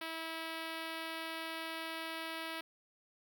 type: tone with notch filter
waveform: 5% pulse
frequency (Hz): 325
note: E4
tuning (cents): -24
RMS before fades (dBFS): -42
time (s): 0.01-2.61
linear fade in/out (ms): 5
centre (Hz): 7900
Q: 0.98
effects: none